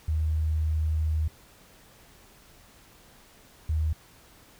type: tone pair in turn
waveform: sine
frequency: 78.2 / 78.2 Hz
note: D#2 / D#2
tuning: +9 / +9 cents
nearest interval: unison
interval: 0 cents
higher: neither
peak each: -23 dBFS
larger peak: neither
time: 0.08-1.28 / 3.69-3.93 s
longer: first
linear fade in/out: 5 ms
effects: pink hiss -55 dBFS RMS until 4.59 s